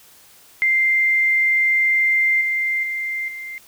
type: tone with level steps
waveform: sine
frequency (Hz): 2093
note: C7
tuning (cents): 0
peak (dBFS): -14 / -18 / -22 / -29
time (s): 0.62-3.58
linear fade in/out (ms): 0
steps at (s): 2.41 / 2.83 / 3.28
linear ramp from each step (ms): 2
effects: white hiss -49 dBFS RMS until 3.67 s